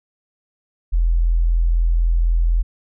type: tone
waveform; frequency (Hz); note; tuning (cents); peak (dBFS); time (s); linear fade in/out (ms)
sine; 42; E1; +33; -13; 0.92-2.63; 20
effects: none